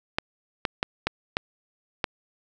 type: clicks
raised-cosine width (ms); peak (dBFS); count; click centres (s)
0.3; -7; 6; 0.185 / 0.652 / 0.829 / 1.07 / 1.369 / 2.042
effects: none